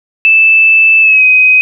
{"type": "tone with pitch glide", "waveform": "sine", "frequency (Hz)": [2635, 2517], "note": ["E7", "D#7"], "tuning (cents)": [-1, 19], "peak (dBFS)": -3, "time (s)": [0.25, 1.61], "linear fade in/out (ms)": 0, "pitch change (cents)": -80, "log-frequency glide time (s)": [1.01, 1.24], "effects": []}